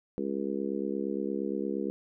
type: harmonic tone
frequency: 68.6 Hz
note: C#2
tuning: 17 cents flat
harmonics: 3 / 4 / 5 / 6 / 7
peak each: -35 / -36 / -35 / -36 / -38 dBFS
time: 0.18-1.9 s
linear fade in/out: 0 ms
effects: none